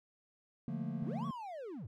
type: chord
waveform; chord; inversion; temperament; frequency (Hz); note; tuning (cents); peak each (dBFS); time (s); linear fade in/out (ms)
triangle; Bb major seventh; first; just; 145.68 / 174.81 / 218.5 / 233.1; D3 / F3 / A3 / Bb3; -14 / +2 / -12 / 0; -40; 0.68-1.31; 2
type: linear two-way sweep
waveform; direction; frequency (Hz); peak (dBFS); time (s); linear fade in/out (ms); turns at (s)
triangle; up then down; 80.1 to 1148 to 80.1; -40; 1.02-1.87; 5; 1.26
effects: none